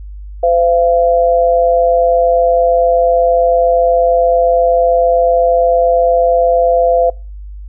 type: tone pair together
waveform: sine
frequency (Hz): 512 / 683.4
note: C5 / F5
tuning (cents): -38 / -38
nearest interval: perfect fourth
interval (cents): 500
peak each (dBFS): -11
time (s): 0.43-7.1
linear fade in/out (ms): 5
effects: noise-tail reverb RT60 0.3 s tail -23 dB re dry + added 50 Hz sine -26 dBFS peak until 7.68 s